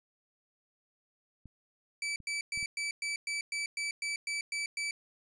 clicks, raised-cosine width 5 ms, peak -38 dBFS, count 4, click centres 1.457 / 2.203 / 2.575 / 2.628 s
sawtooth tone bursts, 2309 Hz, D7, 30 cents flat, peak -29 dBFS, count 12, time 2.02-4.91 s, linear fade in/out 2 ms, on 140 ms, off 110 ms
effects resampled to 22050 Hz

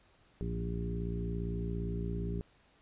harmonic tone with a mistuned harmonic, 57.5 Hz, A#1, 23 cents flat, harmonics 1 / 2 / 3 / 4 / 5 / 6 / 7, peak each -37 / -40 / -38 / -47 / -47 / -49 / -43 dBFS, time 0.41-2.41 s, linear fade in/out 0 ms, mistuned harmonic 2, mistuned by -46 cents, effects pink hiss -66 dBFS RMS until 2.81 s + resampled to 8000 Hz

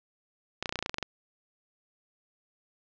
clicks, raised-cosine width 0.2 ms, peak -13 dBFS, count 12, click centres 0.626 / 0.658 / 0.693 / 0.725 / 0.757 / 0.79 / 0.826 / 0.861 / 0.895 / 0.943 / 0.984 / 1.027 s, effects low-pass 5000 Hz 12 dB/octave

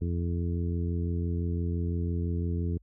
harmonic tone, 85.9 Hz, F2, 28 cents flat, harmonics 1 / 2 / 3 / 4 / 5, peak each -28 / -34 / -38 / -40 / -42 dBFS, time 0.01-2.78 s, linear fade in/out 10 ms, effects added 50 Hz sine -57 dBFS peak until 2.82 s

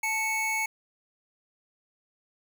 square tone pair together, 877 / 2217 Hz, A5 / C#7, -6 / 0 cents, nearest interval octave + major third, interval 1606 cents, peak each -33 / -28 dBFS, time 0.03-0.66 s, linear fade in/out 5 ms, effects 9-bit

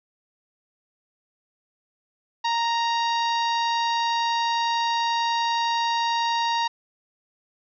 harmonic tone with a mistuned harmonic, 931 Hz, A#5, 2 cents flat, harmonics 1 / 2 / 3 / 4 / 5 / 6 / 7, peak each -22 / -32 / -34 / -32 / -35 / -39 / -48 dBFS, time 2.44-6.68 s, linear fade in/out 10 ms, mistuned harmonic 4, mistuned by +28 cents, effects none

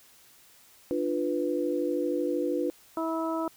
sine chord, B diminished, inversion first, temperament equal with one note detuned, 296.4 / 349.2 / 493.9 Hz, D4 / F4 / B4, +16 / 0 / 0 cents, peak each -30 dBFS, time 0.91-2.7 s, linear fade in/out 0 ms
harmonic tone, 325.2 Hz, E4, 23 cents flat, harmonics 1 / 2 / 3 / 4, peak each -30 / -33 / -35 / -36 dBFS, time 2.97-3.48 s, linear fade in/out 2 ms
effects white hiss -57 dBFS RMS until 3.56 s

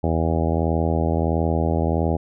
harmonic tone, 81.5 Hz, E2, 19 cents flat, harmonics 1 / 2 / 3 / 4 / 5 / 6 / 7 / 8 / 9 / 10, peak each -22 / -25 / -27 / -28 / -29 / -30 / -30 / -31 / -32 / -32 dBFS, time 0.03-2.17 s, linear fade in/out 10 ms, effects none

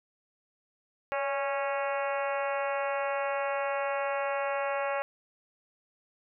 harmonic tone with a mistuned harmonic, 275.4 Hz, C#4, 11 cents flat, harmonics 2 / 3 / 4 / 5 / 6 / 7 / 8 / 9 / 10, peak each -31 / -35 / -37 / -39 / -41 / -42 / -43 / -44 / -45 dBFS, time 1.12-5.02 s, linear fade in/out 0 ms, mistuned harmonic 2, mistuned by +38 cents, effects none

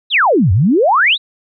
sine exponential two-way sweep, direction down then up, 4060 to 85.2 to 4060 Hz, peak -8 dBFS, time 0.1-1.18 s, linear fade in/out 50 ms, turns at 0.52 s, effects none

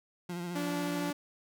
30% pulse tone with vibrato, 174.61 Hz, F3, in tune, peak -33 dBFS, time 0.29-1.11 s, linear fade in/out 5 ms, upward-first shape triangle, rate 14 Hz, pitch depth 46 cents each way
sawtooth tone, 289.9 Hz, D4, 22 cents flat, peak -29 dBFS, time 0.55-1.13 s, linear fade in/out 10 ms
effects none

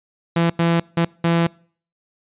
sawtooth tone bursts at uneven times, 168.3 Hz, E3, 36 cents sharp, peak -11 dBFS, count 4, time 0.36-0.5 / 0.59-0.8 / 0.97-1.05 / 1.24-1.47 s, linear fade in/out 5 ms, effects noise-tail reverb RT60 0.5 s tail -25 dB re dry + resampled to 8000 Hz

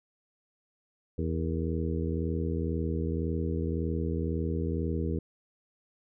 harmonic tone with a mistuned harmonic, 81.9 Hz, E2, 11 cents flat, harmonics 1 / 2 / 3 / 4 / 5 / 6, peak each -31 / -34 / -36 / -37 / -38 / -39 dBFS, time 1.18-5.19 s, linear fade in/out 5 ms, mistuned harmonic 6, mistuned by -74 cents, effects none

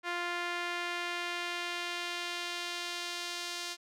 sawtooth tone with band-pass filter sweep, 349.2 Hz, F4, in tune, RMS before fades -37 dBFS, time 0.03-3.77 s, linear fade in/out 50 ms, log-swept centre 1800 to 4700 Hz, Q 1.1, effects none

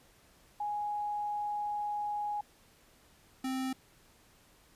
sine / square tone pair in turn, 830.6 / 261.6 Hz, G#5 / C4, 0 / 0 cents, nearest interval octave + minor sixth, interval 2000 cents, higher first, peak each -32 / -33 dBFS, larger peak first, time 0.6-2.41 / 3.44-3.73 s, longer first, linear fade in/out 5 ms, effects pink hiss -63 dBFS RMS until 4.75 s + resampled to 32000 Hz

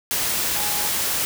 sine tone in noise, 830.6 Hz, G#5, in tune, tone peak -32 dBFS, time 0.56-0.88 s, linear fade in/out 0 ms, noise white, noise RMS -23 dBFS, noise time 0.11-1.25 s, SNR -12 dB, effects none

